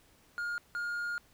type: tone bursts at uneven times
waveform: triangle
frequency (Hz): 1420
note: F6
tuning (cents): +28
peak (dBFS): -31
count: 2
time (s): 0.38-0.58 / 0.75-1.18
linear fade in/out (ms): 0
effects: pink hiss -64 dBFS RMS until 1.33 s